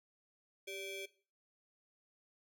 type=ring-modulated tone; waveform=30% pulse; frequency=968 Hz; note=B5; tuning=35 cents flat; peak=-37 dBFS; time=0.67-1.06 s; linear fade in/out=10 ms; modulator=1360 Hz; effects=noise-tail reverb RT60 0.4 s tail -18 dB re dry